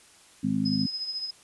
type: harmonic tone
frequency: 51.91 Hz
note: G#1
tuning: in tune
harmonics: 2 / 3 / 4 / 5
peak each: -38 / -32 / -27 / -27 dBFS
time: 0.43-0.87 s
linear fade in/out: 10 ms
type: tone with tremolo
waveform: sine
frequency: 5070 Hz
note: D#8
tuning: 32 cents sharp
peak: -28 dBFS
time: 0.65-1.31 s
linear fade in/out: 10 ms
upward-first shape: sine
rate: 14 Hz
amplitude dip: 55%
effects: white hiss -55 dBFS RMS until 1.43 s + resampled to 24000 Hz